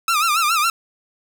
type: tone with vibrato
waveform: sawtooth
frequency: 1275 Hz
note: D#6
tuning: 42 cents sharp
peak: -12 dBFS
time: 0.08-0.7 s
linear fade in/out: 2 ms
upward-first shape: sine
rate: 7.2 Hz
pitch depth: 130 cents each way
effects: 8-bit